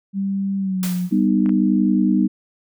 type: tone with pitch glide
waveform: sine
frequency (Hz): 196 to 179.73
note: G3 to F3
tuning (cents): 0 to +50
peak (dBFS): -19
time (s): 0.13-1.1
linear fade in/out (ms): 50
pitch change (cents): -150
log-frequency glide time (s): 0.58-0.92
type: noise with exponential decay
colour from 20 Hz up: white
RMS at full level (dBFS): -27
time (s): 0.83-1.28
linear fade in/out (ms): 0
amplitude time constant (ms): 97
type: chord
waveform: sine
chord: G augmented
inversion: none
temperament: equal with one note detuned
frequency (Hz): 196 / 246.9 / 307.7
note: G3 / B3 / D#4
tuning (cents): 0 / 0 / -19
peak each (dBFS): -17 / -19 / -19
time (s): 1.11-2.28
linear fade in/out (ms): 20
type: clicks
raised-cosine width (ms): 0.5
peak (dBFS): -21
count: 2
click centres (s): 1.461 / 1.493
effects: none